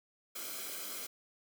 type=noise with comb filter; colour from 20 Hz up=white; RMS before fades=-42 dBFS; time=0.35-1.07 s; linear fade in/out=10 ms; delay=1.1 ms; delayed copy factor=-0.65; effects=high-pass 200 Hz 12 dB/octave